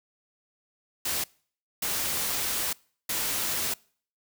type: noise bursts at uneven times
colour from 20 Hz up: white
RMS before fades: -29 dBFS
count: 3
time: 1.05-1.24 / 1.82-2.73 / 3.09-3.74 s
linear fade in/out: 5 ms
effects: noise-tail reverb RT60 0.5 s tail -25 dB re dry